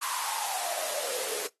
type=noise with high-pass filter sweep; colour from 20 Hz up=white; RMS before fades=-32 dBFS; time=0.01-1.48 s; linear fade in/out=20 ms; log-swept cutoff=1100 to 410 Hz; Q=9.2; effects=noise-tail reverb RT60 0.2 s tail -23 dB re dry + AAC 32 kbps